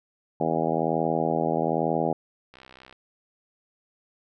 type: harmonic tone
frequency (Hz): 81.1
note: E2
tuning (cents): -28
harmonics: 2 / 3 / 4 / 5 / 6 / 7 / 8 / 9 / 10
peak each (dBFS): -31 / -31 / -31 / -31 / -31 / -31 / -31 / -31 / -31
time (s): 0.4-2.13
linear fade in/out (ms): 5
type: click train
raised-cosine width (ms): 0.3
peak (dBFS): -31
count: 26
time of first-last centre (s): 2.54-2.926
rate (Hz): 64.7
effects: none